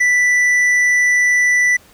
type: tone with tanh clipping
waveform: sine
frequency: 1975.5 Hz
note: B6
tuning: in tune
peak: -12 dBFS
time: 0-1.77 s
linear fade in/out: 10 ms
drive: 7 dB
effects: pink hiss -48 dBFS RMS until 1.93 s